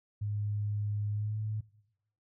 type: tone with pitch glide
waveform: sine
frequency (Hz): 103.9 to 107.5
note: G#2 to A2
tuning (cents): +1 to -40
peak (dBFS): -31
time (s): 0.21-1.61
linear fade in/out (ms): 10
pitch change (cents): +59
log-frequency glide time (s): 1.1-1.38
effects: noise-tail reverb RT60 0.9 s tail -21 dB re dry